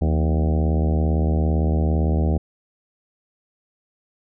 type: harmonic tone with a mistuned harmonic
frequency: 77.7 Hz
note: D#2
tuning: 2 cents flat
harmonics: 1 / 2 / 3 / 4 / 5 / 6 / 7 / 8 / 9 / 10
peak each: -18 / -24 / -28 / -30 / -32 / -34 / -35 / -36 / -37 / -38 dBFS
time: 0.01-2.38 s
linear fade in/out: 10 ms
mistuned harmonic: 2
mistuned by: +120 cents
effects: none